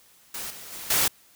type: noise with level steps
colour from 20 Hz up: white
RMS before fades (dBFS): -34 / -42 / -38 / -22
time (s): 0.34-1.08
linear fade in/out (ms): 5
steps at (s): 0.5 / 0.72 / 0.9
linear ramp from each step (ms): 5
effects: white hiss -57 dBFS RMS until 1.35 s